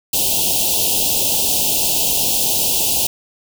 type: band-stop noise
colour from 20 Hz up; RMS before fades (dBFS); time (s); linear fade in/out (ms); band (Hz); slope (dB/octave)
white; -17; 0.13-3.07; 5; 920 to 2600; 96
effects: none